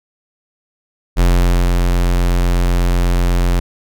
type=tone with ADSR envelope; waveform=square; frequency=44.04 Hz; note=F1; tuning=15 cents sharp; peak=-9 dBFS; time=1.16-3.6 s; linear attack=36 ms; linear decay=520 ms; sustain=-3 dB; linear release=10 ms; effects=none